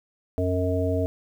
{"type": "harmonic tone", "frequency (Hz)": 91.2, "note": "F#2", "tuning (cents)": -24, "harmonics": [1, 3, 5, 7], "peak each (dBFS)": [-25, -28, -28, -28], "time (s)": [0.38, 1.06], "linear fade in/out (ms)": 0, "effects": ["9-bit"]}